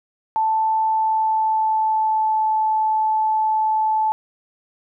sine tone with pitch glide, 880 to 870.4 Hz, A5 to A5, 0 to -19 cents, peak -16 dBFS, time 0.36-4.12 s, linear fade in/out 0 ms, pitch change -19 cents, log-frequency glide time 0.84-2.47 s, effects none

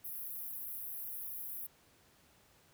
pink high-pass noise, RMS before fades -43 dBFS, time 0.04-1.67 s, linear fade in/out 10 ms, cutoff 11000 Hz, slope 96 dB/octave, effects pink hiss -66 dBFS RMS until 2.73 s + high-pass 60 Hz 12 dB/octave

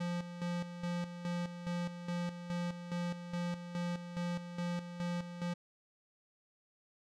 square tone with tremolo, 174.61 Hz, F3, in tune, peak -35 dBFS, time 0-5.54 s, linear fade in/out 10 ms, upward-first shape square, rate 2.4 Hz, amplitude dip 65%, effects low-pass 6000 Hz 12 dB/octave

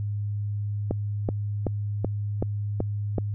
click train, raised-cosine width 2 ms, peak -11 dBFS, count 7, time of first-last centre 0.91-3.183 s, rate 2.64 Hz, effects added 103 Hz sine -26 dBFS peak until 3.34 s

